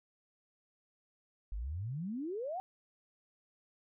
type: exponential sweep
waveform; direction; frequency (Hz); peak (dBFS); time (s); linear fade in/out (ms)
sine; up; 45.91 to 784; -36; 1.52-2.6; 0
effects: none